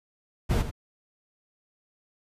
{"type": "noise with echo", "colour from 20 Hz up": "brown", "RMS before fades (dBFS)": -23, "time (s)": [0.49, 0.63], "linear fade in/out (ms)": 20, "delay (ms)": 83, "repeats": 1, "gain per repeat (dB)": -10, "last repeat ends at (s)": 0.713, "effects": ["resampled to 32000 Hz"]}